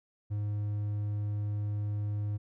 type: tone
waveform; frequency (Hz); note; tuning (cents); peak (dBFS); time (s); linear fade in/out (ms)
triangle; 103.83; G#2; 0; -28; 0.3-2.38; 20
effects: none